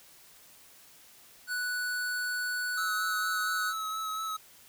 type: tone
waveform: square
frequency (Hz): 1480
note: F#6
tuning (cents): 0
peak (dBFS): -31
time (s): 1.47-3.74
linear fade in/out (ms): 50
type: tone with vibrato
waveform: square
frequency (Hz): 1292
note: E6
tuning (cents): -35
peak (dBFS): -33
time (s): 2.77-4.37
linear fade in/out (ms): 10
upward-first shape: sine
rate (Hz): 4.3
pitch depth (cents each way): 18
effects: white hiss -56 dBFS RMS until 4.68 s